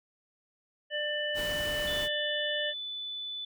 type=harmonic tone; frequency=595 Hz; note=D5; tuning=22 cents sharp; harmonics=1 / 3 / 5; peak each=-34 / -34 / -34 dBFS; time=0.9-2.74 s; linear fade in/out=50 ms
type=noise; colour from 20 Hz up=pink; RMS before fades=-39 dBFS; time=1.34-2.09 s; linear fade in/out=50 ms
type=tone; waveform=sine; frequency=3490 Hz; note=A7; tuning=15 cents flat; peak=-35 dBFS; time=1.87-3.45 s; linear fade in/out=5 ms
effects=none